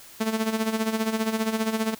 sawtooth tone with tremolo, 221.1 Hz, A3, 9 cents sharp, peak -17 dBFS, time 0.2-1.95 s, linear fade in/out 10 ms, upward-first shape sine, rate 15 Hz, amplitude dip 70%, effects white hiss -47 dBFS RMS until 1.99 s

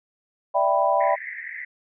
sine chord, E minor seventh, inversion third, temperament equal, 587.3 / 659.3 / 784 / 987.8 Hz, D5 / E5 / G5 / B5, 0 / 0 / 0 / 0 cents, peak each -23 dBFS, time 0.54-1.16 s, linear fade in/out 20 ms
pink band-pass noise, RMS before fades -35 dBFS, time 1-1.65 s, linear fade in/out 5 ms, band 1800 to 2100 Hz, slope 96 dB/octave
effects none

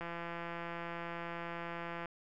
click train, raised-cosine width 0.5 ms, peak -27 dBFS, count 349, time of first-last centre 0.01-2.057 s, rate 170 Hz, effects none

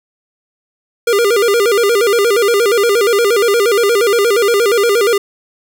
square tone with vibrato, 435.5 Hz, A4, 18 cents flat, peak -10 dBFS, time 1.07-5.18 s, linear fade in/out 5 ms, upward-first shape square, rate 8.5 Hz, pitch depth 140 cents each way, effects none

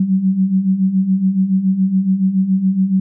sine beating tone pair, 185 / 192.1 Hz, F#3 / G3, 0 / -35 cents, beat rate 7.1 Hz, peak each -19 / -13 dBFS, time 0-3 s, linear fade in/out 5 ms, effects none

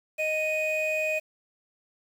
triangle tone pair together, 622.2 / 2489 Hz, D#5 / D#7, 0 / 0 cents, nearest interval 2 octaves, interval 2400 cents, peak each -26 dBFS, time 0.18-1.2 s, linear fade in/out 20 ms, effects 8-bit

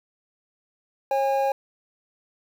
triangle tone pair together, 543.9 / 815 Hz, C#5 / G#5, -33 / -33 cents, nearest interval perfect fifth, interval 700 cents, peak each -21 dBFS, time 1.11-1.52 s, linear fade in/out 2 ms, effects 8-bit

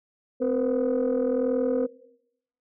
sine tone cluster, 257.7 / 473.8 / 515 Hz, C4 / A#4 / C5, -26 / +28 / -28 cents, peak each -25 dBFS, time 0.4-1.87 s, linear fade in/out 20 ms, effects noise-tail reverb RT60 0.8 s tail -20 dB re dry + tanh soft clip ceiling -17 dBFS

